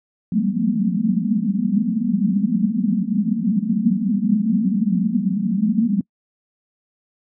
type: band-pass noise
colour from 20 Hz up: white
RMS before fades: -19 dBFS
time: 0.32-6.01 s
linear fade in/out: 5 ms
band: 180 to 240 Hz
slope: 96 dB/octave
effects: noise-tail reverb RT60 0.1 s tail -26 dB re dry